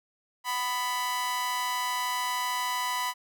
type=tone with amplitude modulation; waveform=sawtooth; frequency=993 Hz; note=B5; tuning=9 cents sharp; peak=-21 dBFS; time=0.44-3.14 s; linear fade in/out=50 ms; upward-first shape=sine; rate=247 Hz; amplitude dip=65%; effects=none